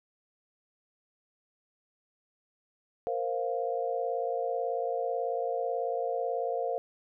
sine chord, Bb suspended second, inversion none, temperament just, 466.2 / 524.4 / 699.2 Hz, Bb4 / C5 / F5, 0 / +4 / +2 cents, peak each -33 dBFS, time 3.07-6.78 s, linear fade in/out 0 ms, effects none

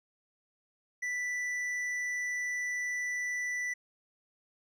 sine tone with hard clipping, 1975.5 Hz, B6, in tune, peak -33 dBFS, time 1.02-3.74 s, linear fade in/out 10 ms, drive 6 dB, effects none

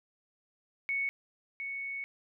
sine tone pair in turn, 2217 / 2217 Hz, C#7 / C#7, 0 / 0 cents, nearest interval unison, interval 0 cents, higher neither, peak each -29 / -35 dBFS, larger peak first, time 0.89-1.09 / 1.6-2.04 s, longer second, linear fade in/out 0 ms, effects none

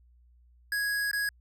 square tone with dropouts, 1661.2 Hz, G#6, in tune, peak -28 dBFS, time 0.72-1.29 s, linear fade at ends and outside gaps 2 ms, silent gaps 1.114-1.131 s, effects added 60 Hz sine -57 dBFS peak until 1.4 s

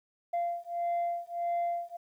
sine beating tone pair, 690 / 691.6 Hz, F5 / F5, -21 / -17 cents, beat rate 1.6 Hz, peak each -31 dBFS, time 0.33-1.97 s, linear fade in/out 10 ms, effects tanh soft clip ceiling -26 dBFS + 11-bit

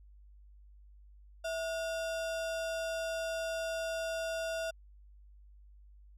sine tone with sample-and-hold, 655 Hz, E5, 11 cents flat, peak -33 dBFS, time 1.44-4.71 s, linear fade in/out 10 ms, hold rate 2100 Hz, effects added 50 Hz sine -54 dBFS peak until 6.17 s + low-pass 10000 Hz 12 dB/octave

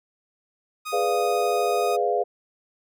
sawtooth tone, 1244.5 Hz, D#6, in tune, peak -26 dBFS, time 0.85-1.97 s, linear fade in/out 20 ms
sine chord, G# diminished seventh, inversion none, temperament equal, 415.3 / 493.9 / 587.3 / 698.5 Hz, G#4 / B4 / D5 / F5, 0 / 0 / 0 / 0 cents, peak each -25 / -26 / -30 / -24 dBFS, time 0.92-2.24 s, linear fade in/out 20 ms
effects none

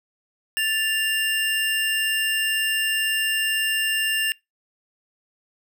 square tone pair together, 1760 / 2794 Hz, A6 / F7, 0 / 0 cents, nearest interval minor sixth, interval 800 cents, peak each -26 / -23 dBFS, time 0.57-4.32 s, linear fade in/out 0 ms, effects noise-tail reverb RT60 0.2 s tail -24 dB re dry

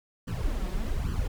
brown noise with flanger, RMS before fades -29 dBFS, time 0.27-1.28 s, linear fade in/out 10 ms, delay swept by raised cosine 0.66 to 5.56 ms, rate 1.2 Hz, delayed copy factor +0.8, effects none

